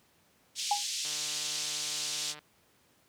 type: band-pass noise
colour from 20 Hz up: white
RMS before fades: -35 dBFS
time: 0.55-2.35 s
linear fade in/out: 50 ms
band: 2900 to 7100 Hz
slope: 24 dB/octave
type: tone with exponential decay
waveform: sine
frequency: 821 Hz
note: G#5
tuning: 20 cents flat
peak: -21 dBFS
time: 0.71-0.84 s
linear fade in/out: 5 ms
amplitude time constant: 28 ms
type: click train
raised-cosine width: 0.3 ms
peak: -31 dBFS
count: 202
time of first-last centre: 1.05-2.39 s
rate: 150 Hz
effects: pink hiss -66 dBFS RMS until 3.08 s + high-pass 100 Hz 12 dB/octave